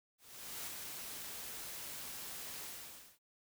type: noise with ADSR envelope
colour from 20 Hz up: white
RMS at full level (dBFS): -43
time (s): 0.18-3.19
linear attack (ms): 490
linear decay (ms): 17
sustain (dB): -3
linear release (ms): 550
effects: none